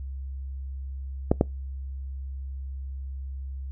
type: clicks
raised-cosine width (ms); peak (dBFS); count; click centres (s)
2; -5; 2; 1.315 / 1.411
effects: noise-tail reverb RT60 0.2 s tail -24 dB re dry + added 67 Hz sine -32 dBFS peak until 3.71 s